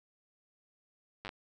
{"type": "slowing click train", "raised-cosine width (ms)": 0.3, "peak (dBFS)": -25, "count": 5, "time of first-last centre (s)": [1.25, 1.291], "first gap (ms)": 9, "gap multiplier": 1.09, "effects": []}